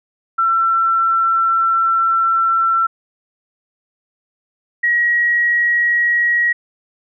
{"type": "tone pair in turn", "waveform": "sine", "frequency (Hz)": [1346, 1903.5], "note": ["E6", "A#6"], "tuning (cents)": [36, 36], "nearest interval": "tritone", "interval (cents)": 600, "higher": "second", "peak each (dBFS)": -12, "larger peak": "neither", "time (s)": [[0.38, 2.87], [4.83, 6.53]], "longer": "first", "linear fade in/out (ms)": 10, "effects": []}